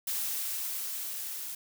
blue noise with level ramp, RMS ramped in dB -32 to -39 dBFS, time 0.07-1.55 s, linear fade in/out 5 ms, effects none

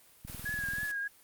click train, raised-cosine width 5 ms, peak -32 dBFS, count 13, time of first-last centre 0.25-0.833 s, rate 20.6 Hz
white noise, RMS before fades -45 dBFS, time 0.27-0.92 s, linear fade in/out 10 ms
sine tone with vibrato, 1661.2 Hz, G#6, in tune, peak -32 dBFS, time 0.45-1.08 s, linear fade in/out 10 ms, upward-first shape triangle, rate 3.2 Hz, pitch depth 51 cents each way
effects white hiss -60 dBFS RMS until 1.23 s + Opus 32 kbps

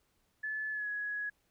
sine tone with pitch glide, 1729 to 1675.9 Hz, A6 to G#6, -31 to +15 cents, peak -34 dBFS, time 0.43-1.3 s, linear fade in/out 10 ms, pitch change -54 cents, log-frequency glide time 0.71-0.88 s, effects pink hiss -75 dBFS RMS until 1.5 s

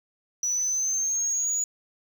sine exponential sweep, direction up, 5880 to 6880 Hz, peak -22 dBFS, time 0.43-1.64 s, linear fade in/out 2 ms, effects tanh soft clip ceiling -20 dBFS + 8-bit

